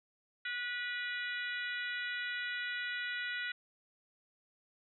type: harmonic tone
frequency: 487.8 Hz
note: B4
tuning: 21 cents flat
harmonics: 3 / 4 / 5 / 6 / 7 / 8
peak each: -39 / -40 / -46 / -48 / -48 / -48 dBFS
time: 0.45-3.52 s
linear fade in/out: 5 ms
effects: none